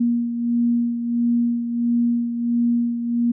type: beating tone pair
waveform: sine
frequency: 236.8 / 238.3 Hz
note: A#3 / A#3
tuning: +27 / +38 cents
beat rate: 1.5 Hz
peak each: -18 / -26 dBFS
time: 0-3.32 s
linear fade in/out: 10 ms
effects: none